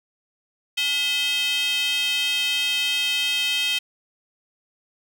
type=tone with high-pass filter; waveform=square; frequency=286.5 Hz; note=D4; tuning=43 cents flat; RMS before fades=-23 dBFS; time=0.77-3.79 s; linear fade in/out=10 ms; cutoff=2900 Hz; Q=9.9; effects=none